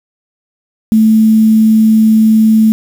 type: tone with quantisation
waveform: sine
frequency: 219.6 Hz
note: A3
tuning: 3 cents flat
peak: -4 dBFS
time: 0.92-2.72 s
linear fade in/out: 0 ms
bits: 5
effects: none